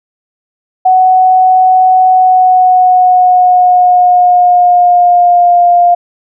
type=tone with pitch glide; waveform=sine; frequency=744 to 702.2 Hz; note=F#5 to F5; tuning=+9 to +9 cents; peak=-3 dBFS; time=0.85-5.95 s; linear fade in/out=10 ms; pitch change=-100 cents; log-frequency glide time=2.08-5.62 s; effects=none